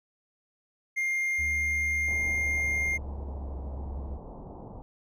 triangle tone, 2115 Hz, C7, 18 cents sharp, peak -24 dBFS, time 0.96-2.98 s, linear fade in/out 20 ms
triangle tone with pitch glide, 74 to 68.25 Hz, D2 to C#2, +14 to -26 cents, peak -32 dBFS, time 1.38-4.18 s, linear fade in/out 20 ms, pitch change -140 cents, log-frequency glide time 2.25-3.57 s
pink low-pass noise, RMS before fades -43 dBFS, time 2.08-4.82 s, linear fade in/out 0 ms, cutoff 960 Hz, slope 48 dB/octave
effects none

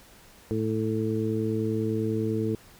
harmonic tone, 110 Hz, A2, in tune, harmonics 1 / 2 / 3 / 4, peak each -30 / -30 / -30 / -30 dBFS, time 0.51-2.55 s, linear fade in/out 0 ms, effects pink hiss -53 dBFS RMS until 2.79 s

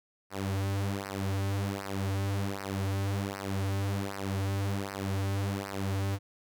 sawtooth tone with flanger, 98.2 Hz, G2, 4 cents sharp, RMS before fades -32 dBFS, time 0.3-6.19 s, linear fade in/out 50 ms, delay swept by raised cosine 0.28 to 5.98 ms, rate 1.3 Hz, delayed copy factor -0.95, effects none

